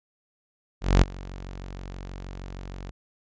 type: tone with ADSR envelope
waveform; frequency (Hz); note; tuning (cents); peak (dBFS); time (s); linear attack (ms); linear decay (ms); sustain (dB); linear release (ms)
sawtooth; 46.34; F#1; +3; -9; 0.81-2.91; 210; 19; -23; 4
effects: resampled to 16000 Hz